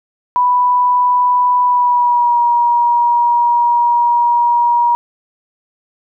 sine tone with pitch glide, 988 to 953.2 Hz, B5 to A#5, 0 to +38 cents, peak -9 dBFS, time 0.36-4.95 s, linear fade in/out 0 ms, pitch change -62 cents, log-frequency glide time 1.64-2.4 s, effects none

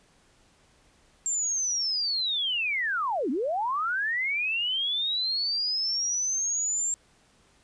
sine linear two-way sweep, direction down then up, 7440 to 233.3 to 7440 Hz, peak -25 dBFS, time 1.26-6.94 s, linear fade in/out 0 ms, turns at 3.3 s, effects pink hiss -62 dBFS RMS until 7.63 s + resampled to 22050 Hz

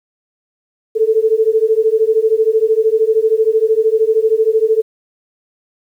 sine beating tone pair, 435.2 / 448.2 Hz, A4 / A4, -19 / +32 cents, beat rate 13 Hz, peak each -13 / -13 dBFS, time 0.95-4.82 s, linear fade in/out 20 ms, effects 8-bit

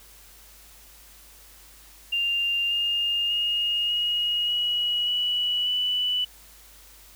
sine tone with pitch steps, 2794 / 2823 / 2853 / 2883 / 2913 / 2943 / 2974 Hz, F7 / F7 / F7 / F#7 / F#7 / F#7 / F#7, 0 / +18 / +36 / -46 / -28 / -10 / +8 cents, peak -22 dBFS, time 2.12-6.25 s, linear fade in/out 10 ms, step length 590 ms, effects added 50 Hz sine -54 dBFS peak until 7.15 s + white hiss -51 dBFS RMS until 7.15 s

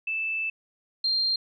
sine tone pair in turn, 2637 / 4186 Hz, E7 / C8, 0 / 0 cents, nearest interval minor sixth, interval 800 cents, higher second, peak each -26 / -22 dBFS, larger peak second, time 0.07-0.5 / 1.04-1.36 s, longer first, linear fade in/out 5 ms, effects none

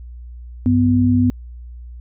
sine tone pair together, 97.8 / 248.9 Hz, G2 / B3, -4 / +14 cents, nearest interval octave + major third, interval 1618 cents, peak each -16 / -13 dBFS, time 0.66-1.3 s, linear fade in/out 0 ms, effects added 60 Hz sine -32 dBFS peak until 2 s

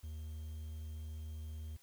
triangle tone with quantisation, 77.78 Hz, D#2, in tune, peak -40 dBFS, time 0.03-1.77 s, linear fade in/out 10 ms, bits 11, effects white hiss -67 dBFS RMS until 1.82 s

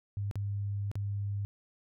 sine tone with dropouts, 100.9 Hz, G#2, 49 cents flat, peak -31 dBFS, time 0.17-1.45 s, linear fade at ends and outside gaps 0 ms, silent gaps 0.312-0.356 / 0.915-0.955 s, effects none

